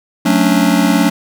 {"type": "chord", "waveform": "square", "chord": "D major seventh", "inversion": "first", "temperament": "just", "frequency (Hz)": [183.54, 220.2, 275.3, 293.7], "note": ["F#3", "A3", "C#4", "D4"], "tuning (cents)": [-14, 2, -12, 0], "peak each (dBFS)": -16, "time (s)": [0.25, 1.1], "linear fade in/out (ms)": 10, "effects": []}